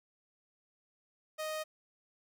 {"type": "tone", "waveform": "sawtooth", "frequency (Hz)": 622.3, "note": "D#5", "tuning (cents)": 0, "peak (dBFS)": -32, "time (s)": [1.38, 1.64], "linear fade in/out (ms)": 20, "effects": []}